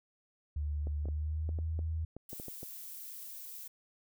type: tone with pitch glide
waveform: sine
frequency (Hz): 74 to 80.23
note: D2 to E2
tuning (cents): +14 to -46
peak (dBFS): -32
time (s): 0.56-2.05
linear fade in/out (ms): 5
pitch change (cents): +140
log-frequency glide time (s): 1-1.59
type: clicks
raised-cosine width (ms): 2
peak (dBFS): -31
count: 11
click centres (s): 0.871 / 1.056 / 1.086 / 1.491 / 1.588 / 1.791 / 2.166 / 2.331 / 2.399 / 2.483 / 2.631
type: noise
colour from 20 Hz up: violet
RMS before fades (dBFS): -46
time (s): 2.29-3.68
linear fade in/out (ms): 5
effects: none

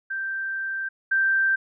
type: tone pair in turn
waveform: sine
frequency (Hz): 1568 / 1568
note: G6 / G6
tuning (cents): 0 / 0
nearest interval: unison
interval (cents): 0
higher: neither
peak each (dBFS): -26 / -18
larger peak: second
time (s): 0.1-0.89 / 1.11-1.56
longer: first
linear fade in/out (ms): 10
effects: none

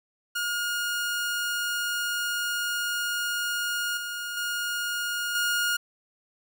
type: tone with level steps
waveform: sawtooth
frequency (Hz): 1428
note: F6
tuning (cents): +38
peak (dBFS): -23 / -28 / -24 / -20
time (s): 0.35-5.77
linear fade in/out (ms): 10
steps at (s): 3.97 / 4.37 / 5.35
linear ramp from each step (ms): 2
effects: none

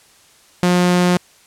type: tone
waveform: sawtooth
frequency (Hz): 178.4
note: F3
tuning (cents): +37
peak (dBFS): -8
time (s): 0.63-1.17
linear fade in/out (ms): 0
effects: white hiss -50 dBFS RMS until 1.46 s + low-pass 10000 Hz 12 dB/octave

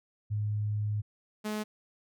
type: tone pair in turn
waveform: sine / sawtooth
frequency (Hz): 105.1 / 212.8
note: G#2 / G#3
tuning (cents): +21 / +42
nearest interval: octave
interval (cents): 1221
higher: second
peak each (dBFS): -28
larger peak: neither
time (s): 0.3-1.02 / 1.44-1.64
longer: first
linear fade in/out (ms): 20
effects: none

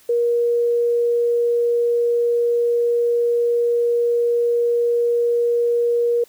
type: tone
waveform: sine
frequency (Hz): 474.3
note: A#4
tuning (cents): +30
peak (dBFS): -15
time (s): 0.09-6.24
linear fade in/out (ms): 5
effects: white hiss -52 dBFS RMS until 6.28 s

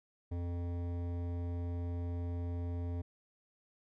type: tone with hard clipping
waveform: triangle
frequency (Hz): 86.9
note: F2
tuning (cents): -8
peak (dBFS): -37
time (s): 0.31-3.02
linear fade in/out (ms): 10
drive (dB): 18
effects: none

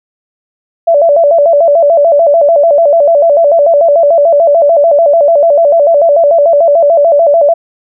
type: tone with vibrato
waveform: sine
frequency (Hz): 622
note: D#5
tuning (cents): -1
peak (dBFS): -3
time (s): 0.87-7.54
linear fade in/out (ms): 10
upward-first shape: square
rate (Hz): 6.8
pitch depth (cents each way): 130
effects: none

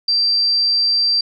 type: tone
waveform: sine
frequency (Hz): 4699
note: D8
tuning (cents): 0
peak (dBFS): -13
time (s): 0.08-1.21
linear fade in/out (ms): 5
effects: none

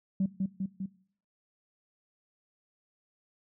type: tone with echo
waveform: sine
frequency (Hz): 191.5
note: G3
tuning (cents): -40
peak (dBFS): -23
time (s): 0.2-0.26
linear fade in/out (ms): 5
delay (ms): 200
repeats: 3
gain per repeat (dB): -3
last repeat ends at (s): 0.86
effects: noise-tail reverb RT60 0.6 s tail -20 dB re dry + tanh soft clip ceiling -21 dBFS

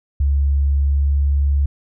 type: tone with pitch glide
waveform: sine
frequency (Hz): 70.1 to 70.55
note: C#2 to C#2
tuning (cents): +20 to +31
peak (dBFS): -13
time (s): 0.2-1.66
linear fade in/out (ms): 5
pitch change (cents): +11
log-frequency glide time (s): 0.83-1.13
effects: none

